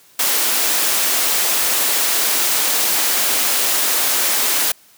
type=high-pass noise; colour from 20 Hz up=white; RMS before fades=-17 dBFS; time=0.19-4.72 s; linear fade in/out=5 ms; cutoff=290 Hz; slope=12 dB/octave; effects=white hiss -50 dBFS RMS until 4.97 s + high-pass 100 Hz 12 dB/octave